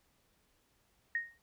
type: tone with exponential decay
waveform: sine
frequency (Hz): 1861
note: A#6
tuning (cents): -3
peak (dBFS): -28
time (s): 1.15-1.38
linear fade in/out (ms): 2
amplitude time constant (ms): 48
effects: pink hiss -73 dBFS RMS until 1.42 s